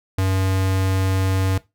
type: tone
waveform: square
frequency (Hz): 95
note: F#2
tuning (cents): +46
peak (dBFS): -18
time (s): 0.18-1.58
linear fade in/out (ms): 5
effects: noise-tail reverb RT60 0.2 s tail -18 dB re dry